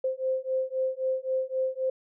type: beating tone pair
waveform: sine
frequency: 520 / 523.8 Hz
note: C5 / C5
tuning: -11 / +2 cents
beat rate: 3.8 Hz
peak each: -29 / -29 dBFS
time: 0.04-1.9 s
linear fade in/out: 5 ms
effects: none